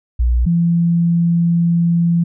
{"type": "tone pair in turn", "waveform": "sine", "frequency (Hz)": [60.1, 169.99], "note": ["B1", "F3"], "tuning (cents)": [-46, -46], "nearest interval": "octave + tritone", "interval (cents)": 1800, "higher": "second", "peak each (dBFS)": -11, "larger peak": "neither", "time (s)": [[0.19, 0.46], [0.46, 2.24]], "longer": "second", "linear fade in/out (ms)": 10, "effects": []}